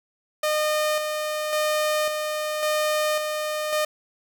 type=tone with tremolo; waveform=sawtooth; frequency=610 Hz; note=D#5; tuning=34 cents flat; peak=-17 dBFS; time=0.43-3.85 s; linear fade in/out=5 ms; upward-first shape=square; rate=0.91 Hz; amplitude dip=40%; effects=none